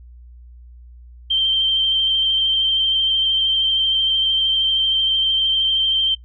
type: tone with vibrato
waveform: sine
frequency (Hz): 3137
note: G7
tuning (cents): +1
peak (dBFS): -14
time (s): 1.3-6.15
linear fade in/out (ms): 10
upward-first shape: triangle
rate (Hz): 13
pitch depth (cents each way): 22
effects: noise-tail reverb RT60 0.1 s tail -19 dB re dry + added 60 Hz sine -39 dBFS peak until 6.24 s